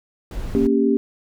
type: noise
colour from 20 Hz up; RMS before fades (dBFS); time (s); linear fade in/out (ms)
brown; -28; 0.31-0.67; 2
type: chord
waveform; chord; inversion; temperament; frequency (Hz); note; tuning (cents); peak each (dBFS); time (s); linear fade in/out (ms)
sine; G diminished; first; equal with one note detuned; 233.1 / 277.2 / 395.4; Bb3 / Db4 / G4; 0 / 0 / +15; -19; 0.55-0.97; 0
effects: none